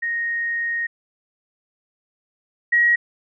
sine tone pair in turn, 1864.7 / 1899.5 Hz, A#6 / A#6, 0 / +32 cents, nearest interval unison, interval 32 cents, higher second, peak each -21 / -13 dBFS, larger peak second, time 0.02-0.87 / 2.72-2.96 s, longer first, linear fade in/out 10 ms, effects none

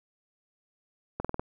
slowing click train, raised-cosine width 1 ms, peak -17 dBFS, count 5, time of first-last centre 1.2-1.395 s, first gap 46 ms, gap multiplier 1.04, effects none

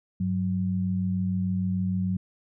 sine tone pair together, 98.34 / 185 Hz, G2 / F#3, +6 / 0 cents, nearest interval major seventh, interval 1094 cents, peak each -29 / -25 dBFS, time 0.2-2.17 s, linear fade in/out 5 ms, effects none

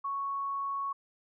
sine tone, 1108.7 Hz, C#6, in tune, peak -31 dBFS, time 0.04-0.93 s, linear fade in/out 10 ms, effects none

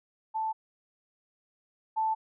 sine tone pair in turn, 880 / 880 Hz, A5 / A5, 0 / 0 cents, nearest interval unison, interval 0 cents, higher neither, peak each -28 / -25 dBFS, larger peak second, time 0.34-0.53 / 1.96-2.15 s, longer neither, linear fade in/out 20 ms, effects none

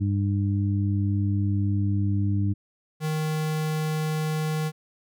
harmonic tone, 100.2 Hz, G2, 38 cents sharp, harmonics 1 / 2 / 3, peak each -22 / -29 / -31 dBFS, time 0-2.54 s, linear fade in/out 20 ms
square tone, 155.56 Hz, D#3, in tune, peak -25 dBFS, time 3-4.72 s, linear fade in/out 50 ms
effects none

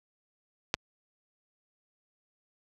clicks, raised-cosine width 0.2 ms, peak -8 / -29 dBFS, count 2, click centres 0.741 / 0.747 s, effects high-pass 60 Hz 12 dB/octave

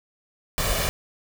pink noise with comb filter, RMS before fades -24 dBFS, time 0.58-0.89 s, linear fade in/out 0 ms, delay 1.7 ms, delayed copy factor +0.6, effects none

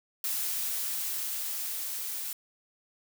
blue noise with level ramp, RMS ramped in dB -31 to -36 dBFS, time 0.24-2.33 s, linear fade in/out 2 ms, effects none

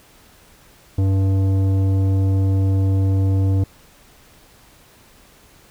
sine tone with tanh clipping, 96.4 Hz, G2, 28 cents flat, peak -16 dBFS, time 0.98-3.64 s, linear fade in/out 5 ms, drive 12 dB, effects pink hiss -50 dBFS RMS until 5.7 s

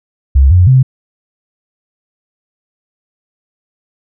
sine tone with pitch steps, 67.7 / 90.1 / 130.4 Hz, C#2 / F#2 / C3, -40 / -45 / -5 cents, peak -3 dBFS, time 0.35-0.83 s, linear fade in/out 10 ms, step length 160 ms, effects none

